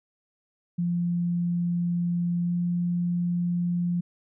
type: tone with pitch glide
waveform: sine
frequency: 173.6 to 174.71 Hz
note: F3 to F3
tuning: -10 to +1 cents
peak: -23 dBFS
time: 0.78-4.01 s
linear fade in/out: 10 ms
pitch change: +11 cents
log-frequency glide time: 2.44-2.51 s
effects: none